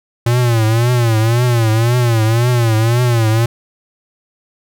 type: tone with vibrato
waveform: square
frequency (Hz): 116.54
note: A#2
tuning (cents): 0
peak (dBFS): -11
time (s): 0.26-3.46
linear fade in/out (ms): 5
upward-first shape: triangle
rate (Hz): 1.9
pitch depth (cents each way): 130
effects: none